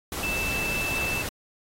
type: tone in noise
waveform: sine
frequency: 2644 Hz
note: E7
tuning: 5 cents sharp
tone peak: -27 dBFS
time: 0.23-1.22 s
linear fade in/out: 2 ms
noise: pink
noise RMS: -32 dBFS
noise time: 0.12-1.29 s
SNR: +2 dB
effects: AAC 48 kbps